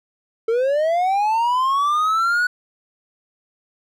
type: linear sweep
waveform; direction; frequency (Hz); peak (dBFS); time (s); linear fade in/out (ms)
triangle; up; 441.1 to 1480; -14; 0.48-2.47; 5
effects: none